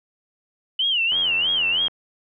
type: tone with vibrato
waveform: sine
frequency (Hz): 2960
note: F#7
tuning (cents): 0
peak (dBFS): -18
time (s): 0.79-1.88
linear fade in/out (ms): 5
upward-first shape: sine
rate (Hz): 3.1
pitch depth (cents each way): 180
type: click train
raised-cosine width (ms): 0.5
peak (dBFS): -23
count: 69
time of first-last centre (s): 1.12-1.882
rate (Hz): 89.2
effects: none